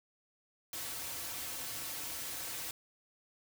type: noise with comb filter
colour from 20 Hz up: white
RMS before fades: -41 dBFS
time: 0.73-2.71 s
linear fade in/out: 2 ms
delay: 4.9 ms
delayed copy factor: -0.75
effects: none